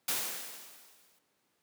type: noise with exponential decay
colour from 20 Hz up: white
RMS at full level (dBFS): -30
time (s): 0.08-1.19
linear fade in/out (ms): 5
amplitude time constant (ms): 240
effects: pink hiss -75 dBFS RMS until 1.62 s + high-pass 200 Hz 12 dB/octave